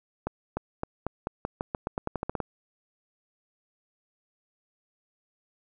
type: accelerating click train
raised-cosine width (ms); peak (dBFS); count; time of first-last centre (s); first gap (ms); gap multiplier
1; -15; 16; 0.27-2.403; 300; 0.88
effects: none